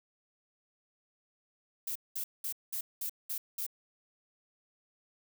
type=noise bursts; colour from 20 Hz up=violet; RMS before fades=-36 dBFS; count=7; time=1.87-3.665 s; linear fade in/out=5 ms; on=85 ms; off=200 ms; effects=none